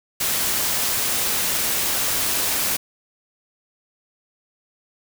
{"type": "noise", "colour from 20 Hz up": "white", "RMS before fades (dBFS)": -22, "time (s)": [0.2, 2.77], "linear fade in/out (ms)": 10, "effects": []}